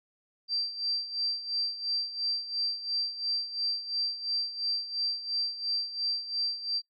sine tone with tremolo, 4699 Hz, D8, in tune, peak -26 dBFS, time 0.48-6.82 s, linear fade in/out 50 ms, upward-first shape sine, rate 2.9 Hz, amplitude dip 75%, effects noise-tail reverb RT60 0.1 s tail -21 dB re dry

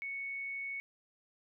sine tone, 2217 Hz, C#7, in tune, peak -37 dBFS, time 0.02-0.8 s, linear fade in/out 0 ms, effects none

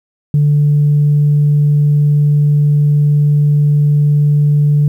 sine tone, 146.83 Hz, D3, in tune, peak -6 dBFS, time 0.34-4.88 s, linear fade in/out 2 ms, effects tanh soft clip ceiling -4 dBFS + 8-bit

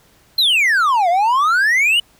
triangle exponential two-way sweep, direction down then up, 4256 to 672 to 3009 Hz, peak -10 dBFS, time 0.38-2 s, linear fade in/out 5 ms, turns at 1.09 s, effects pink hiss -53 dBFS RMS until 2.19 s

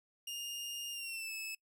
sawtooth tone with pitch glide, 2827 to 2607 Hz, F7 to E7, +20 to -20 cents, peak -37 dBFS, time 0.27-1.55 s, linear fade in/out 5 ms, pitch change -140 cents, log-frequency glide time 0.91-1.33 s, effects noise-tail reverb RT60 0.1 s tail -21 dB re dry

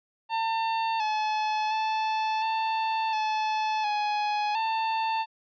45% pulse tone with pitch steps, 900 / 859 / 874 / 888 / 865 / 837 / 892 Hz, A5 / A5 / A5 / A5 / A5 / G#5 / A5, +39 / -42 / -12 / +16 / -30 / +13 / +23 cents, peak -25 dBFS, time 0.29-5.26 s, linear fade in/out 50 ms, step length 710 ms, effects resampled to 11025 Hz

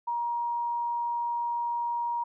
sine tone, 947 Hz, A#5, 27 cents sharp, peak -27 dBFS, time 0.07-2.24 s, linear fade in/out 10 ms, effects none

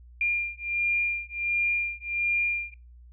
sine beating tone pair, 2400 / 2401.4 Hz, D7 / D7, +37 / +38 cents, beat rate 1.4 Hz, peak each -28 dBFS, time 0.21-2.74 s, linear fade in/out 2 ms, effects noise-tail reverb RT60 0.3 s tail -22 dB re dry + added 60 Hz sine -47 dBFS peak until 3.12 s

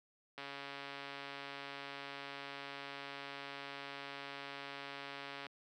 click train, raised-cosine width 0.3 ms, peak -29 dBFS, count 713, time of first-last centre 0.38-5.466 s, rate 140 Hz, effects high-pass 200 Hz 12 dB/octave

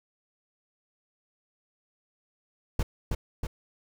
brown noise with echo, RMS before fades -24 dBFS, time 2.79-2.83 s, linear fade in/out 5 ms, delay 320 ms, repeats 2, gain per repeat -3 dB, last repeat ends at 3.47 s, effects none

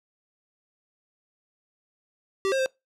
square tone with pitch steps, 388.1 / 534 / 525 Hz, G4 / C5 / C5, -17 / +35 / +6 cents, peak -23 dBFS, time 2.45-2.66 s, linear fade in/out 0 ms, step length 70 ms, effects noise-tail reverb RT60 0.2 s tail -23 dB re dry + low-pass 8000 Hz 12 dB/octave

